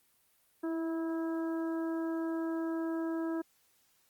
harmonic tone with a mistuned harmonic, 325.5 Hz, E4, 22 cents flat, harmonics 1 / 2 / 3 / 4 / 5, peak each -32 / -43 / -47 / -49 / -50 dBFS, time 0.63-3.42 s, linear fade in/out 10 ms, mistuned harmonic 1, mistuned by +16 cents, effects white hiss -70 dBFS RMS until 4.09 s + Opus 32 kbps

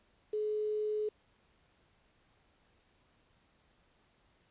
sine tone with quantisation, 425.3 Hz, G#4, 41 cents sharp, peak -31 dBFS, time 0.33-1.09 s, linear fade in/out 5 ms, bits 9, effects pink hiss -70 dBFS RMS until 4.5 s + resampled to 8000 Hz

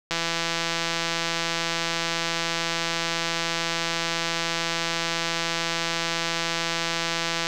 click train, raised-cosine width 0.2 ms, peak -8 dBFS, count 1230, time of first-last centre 0.11-7.469 s, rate 167 Hz, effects none

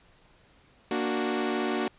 sawtooth chord, Bb augmented, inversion none, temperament equal, 233.1 / 293.7 / 370 Hz, Bb3 / D4 / F#4, 0 / 0 / 0 cents, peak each -27 / -28 / -26 dBFS, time 0.91-1.88 s, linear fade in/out 2 ms, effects pink hiss -60 dBFS RMS until 1.98 s + resampled to 8000 Hz

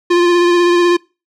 square tone with vibrato, 349.2 Hz, F4, in tune, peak -9 dBFS, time 0.1-0.97 s, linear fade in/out 10 ms, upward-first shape sine, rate 16 Hz, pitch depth 20 cents each way, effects noise-tail reverb RT60 0.3 s tail -25 dB re dry + low-pass 5000 Hz 12 dB/octave

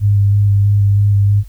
sine tone with vibrato, 101.2 Hz, G#2, 44 cents flat, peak -8 dBFS, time 0-1.44 s, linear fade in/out 50 ms, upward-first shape square, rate 3.1 Hz, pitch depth 14 cents each way, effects added 50 Hz sine -31 dBFS peak until 1.48 s + white hiss -53 dBFS RMS until 1.48 s

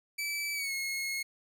sawtooth tone with pitch glide, 2309 to 2167 Hz, D7 to C#7, -30 to -40 cents, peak -29 dBFS, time 0.18-1.23 s, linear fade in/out 10 ms, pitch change -110 cents, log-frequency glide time 0.54-0.73 s, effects none

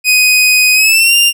sawtooth tone with pitch glide, 2500 to 2790 Hz, D#7 to F7, +8 to -2 cents, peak -3 dBFS, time 0.04-1.33 s, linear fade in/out 50 ms, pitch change +190 cents, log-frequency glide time 0.74-1.15 s, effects none

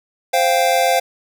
square chord, C suspended fourth, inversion none, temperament just, 523.3 / 697.7 / 784.9 Hz, C5 / F5 / G5, 0 / -2 / +2 cents, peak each -19 / -17 / -20 dBFS, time 0.33-1 s, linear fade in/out 10 ms, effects none

